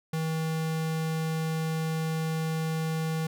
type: tone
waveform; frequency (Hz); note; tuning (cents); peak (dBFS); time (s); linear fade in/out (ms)
square; 160; D#3; +49; -28; 0.13-3.27; 5
effects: none